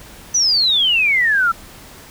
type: exponential sweep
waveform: sine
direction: down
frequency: 6090 to 1318.5 Hz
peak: -12 dBFS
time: 0.34-1.52 s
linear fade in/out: 10 ms
effects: pink hiss -40 dBFS RMS until 2.1 s